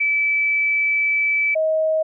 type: tone pair in turn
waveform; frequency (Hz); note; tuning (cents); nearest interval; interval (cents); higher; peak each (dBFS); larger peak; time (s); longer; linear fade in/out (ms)
sine; 2308 / 632.1; D7 / D#5; -31 / +27; octave + minor seventh; 2242; first; -16; neither; 0-1.55 / 1.55-2.03; first; 10
effects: none